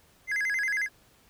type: tone with vibrato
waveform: triangle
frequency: 1855 Hz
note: A#6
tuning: 9 cents flat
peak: -24 dBFS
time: 0.27-0.89 s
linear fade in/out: 50 ms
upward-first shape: square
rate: 11 Hz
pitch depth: 190 cents each way
effects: pink hiss -61 dBFS RMS until 1.29 s